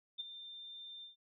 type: tone with ADSR envelope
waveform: sine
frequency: 3591 Hz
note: A7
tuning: 35 cents sharp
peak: -36 dBFS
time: 0.18-1.16 s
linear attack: 21 ms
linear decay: 20 ms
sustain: -11 dB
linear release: 130 ms
effects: none